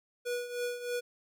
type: tone with tremolo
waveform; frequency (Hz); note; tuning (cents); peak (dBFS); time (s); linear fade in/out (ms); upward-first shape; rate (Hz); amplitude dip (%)
square; 486.4; B4; -26; -31; 0.25-1.01; 20; triangle; 3.2; 75
effects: none